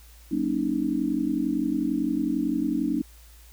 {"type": "chord", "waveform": "sine", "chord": "D# minor seventh", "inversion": "first", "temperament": "just", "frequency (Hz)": [186.68, 233.3, 280, 311.1], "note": ["F#3", "A#3", "C#4", "D#4"], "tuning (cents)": [16, 2, 18, 0], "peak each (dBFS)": [-33, -29, -27, -27], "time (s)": [0.31, 3.02], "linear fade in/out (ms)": 10, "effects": ["added 57 Hz sine -48 dBFS peak until 3.52 s", "white hiss -55 dBFS RMS until 3.52 s"]}